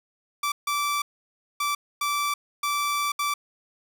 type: tone bursts at uneven times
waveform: sawtooth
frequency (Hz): 1163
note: D6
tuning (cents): -17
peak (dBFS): -20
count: 6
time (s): 0.43-0.52 / 0.67-1.02 / 1.6-1.75 / 2.01-2.34 / 2.63-3.12 / 3.19-3.34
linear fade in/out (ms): 5
effects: none